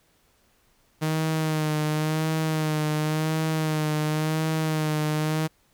sawtooth tone with vibrato, 155.56 Hz, D#3, in tune, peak -19 dBFS, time 1.01-5.48 s, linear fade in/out 20 ms, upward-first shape sine, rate 0.93 Hz, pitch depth 34 cents each way, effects pink hiss -64 dBFS RMS until 5.73 s

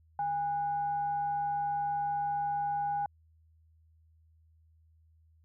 sine tone with frequency modulation, 815 Hz, G#5, 33 cents flat, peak -29 dBFS, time 0.19-3.06 s, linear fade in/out 2 ms, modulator 666 Hz, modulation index 0.22, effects added 80 Hz sine -61 dBFS peak until 5.44 s

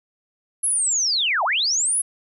sine linear two-way sweep, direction down then up, 11000 to 621 to 11000 Hz, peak -18 dBFS, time 0.63-2.02 s, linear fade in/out 10 ms, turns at 1.44 s, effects none

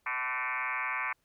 sine tone with frequency modulation, 1661.2 Hz, G#6, in tune, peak -30 dBFS, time 0.06-1.13 s, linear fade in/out 5 ms, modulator 129 Hz, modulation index 5.7, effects pink hiss -74 dBFS RMS until 1.24 s

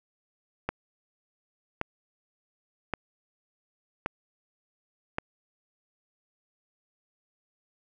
click train, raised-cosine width 0.5 ms, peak -13 dBFS, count 5, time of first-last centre 0.69-5.184 s, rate 0.89 Hz, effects none

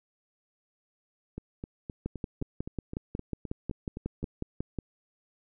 two click trains, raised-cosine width 3 ms, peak -24 / -19 dBFS, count 12 / 16, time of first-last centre 1.38-4.23 / 2.06-4.787 s, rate 3.86 / 5.5 Hz, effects none

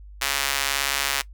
sawtooth tone with high-pass filter, 138.59 Hz, C#3, in tune, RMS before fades -25 dBFS, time 0.21-1.22 s, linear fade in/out 10 ms, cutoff 1700 Hz, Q 0.65, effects noise-tail reverb RT60 0.1 s tail -20 dB re dry + added 50 Hz sine -40 dBFS peak until 1.33 s

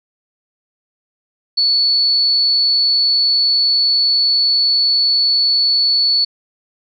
sine tone, 4435 Hz, C#8, in tune, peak -11 dBFS, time 1.57-6.25 s, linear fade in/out 10 ms, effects none

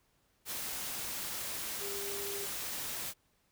sine tone in noise, 400.9 Hz, G4, 39 cents sharp, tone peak -41 dBFS, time 1.79-2.48 s, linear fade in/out 50 ms, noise white, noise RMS -39 dBFS, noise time 0.45-3.14 s, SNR -5 dB, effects pink hiss -73 dBFS RMS until 3.51 s

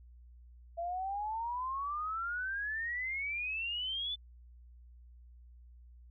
sine exponential sweep, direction up, 669 to 3520 Hz, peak -34 dBFS, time 0.77-4.16 s, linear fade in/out 20 ms, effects added 60 Hz sine -53 dBFS peak until 6.1 s

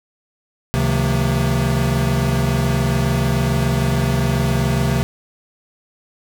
square tone cluster, 70.1 / 132.4 / 159.4 / 178.8 / 229.1 Hz, C#2 / C3 / D#3 / F3 / A#3, +20 / +21 / +42 / +41 / -30 cents, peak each -24 / -19 / -25 / -26 / -25 dBFS, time 0.74-5.03 s, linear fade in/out 0 ms, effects none

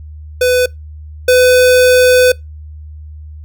square tone pair in turn, 500 / 502.6 Hz, B4 / B4, +21 / +30 cents, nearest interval unison, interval 9 cents, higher second, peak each -9 / -6 dBFS, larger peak second, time 0.41-0.66 / 1.28-2.32 s, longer second, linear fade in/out 5 ms, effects noise-tail reverb RT60 0.2 s tail -25 dB re dry + added 76 Hz sine -28 dBFS peak until 3.44 s

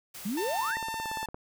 white noise, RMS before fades -43 dBFS, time 0.14-0.72 s, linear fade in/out 10 ms
sine exponential sweep, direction up, 184.4 to 1975.5 Hz, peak -29 dBFS, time 0.25-0.77 s, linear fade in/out 10 ms
sawtooth tone with pitch glide, 896 to 883.7 Hz, A5 to A5, +31 to +7 cents, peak -29 dBFS, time 0.37-1.26 s, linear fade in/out 5 ms, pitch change -24 cents, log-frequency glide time 1.01-1.08 s
click train, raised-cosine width 1 ms, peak -26 dBFS, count 11, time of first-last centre 0.77-1.345 s, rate 17.4 Hz
effects none

